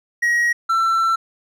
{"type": "tone pair in turn", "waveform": "triangle", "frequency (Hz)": [1897, 1341.4], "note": ["A#6", "E6"], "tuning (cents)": [30, 30], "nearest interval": "tritone", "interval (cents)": 600, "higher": "first", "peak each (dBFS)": -13, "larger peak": "neither", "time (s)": [[0.22, 0.53], [0.69, 1.16]], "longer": "second", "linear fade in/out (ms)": 10, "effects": []}